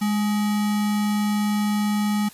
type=tone with sample-and-hold; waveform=sine; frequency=207.7 Hz; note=G#3; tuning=in tune; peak=-19 dBFS; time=0.01-2.29 s; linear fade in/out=10 ms; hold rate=1050 Hz; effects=white hiss -46 dBFS RMS until 2.33 s + resampled to 32000 Hz